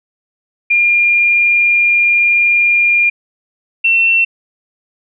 sine tone pair in turn, 2407 / 2702 Hz, D7 / E7, +42 / +42 cents, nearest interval major second, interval 200 cents, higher second, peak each -8 dBFS, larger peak neither, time 0.7-3.1 / 3.84-4.25 s, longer first, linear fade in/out 10 ms, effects none

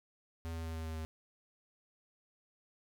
square tone with pitch steps, 82.41 / 81.84 / 81.28 / 80.71 / 80.16 / 79.6 Hz, E2 / E2 / E2 / E2 / E2 / D#2, 0 / -12 / -24 / -36 / -48 / +40 cents, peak -39 dBFS, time 0.45-1.05 s, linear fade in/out 0 ms, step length 100 ms, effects none

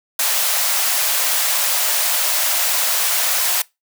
white high-pass noise, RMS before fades -18 dBFS, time 0.19-3.62 s, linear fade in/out 5 ms, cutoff 530 Hz, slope 48 dB/octave, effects noise-tail reverb RT60 0.2 s tail -22 dB re dry

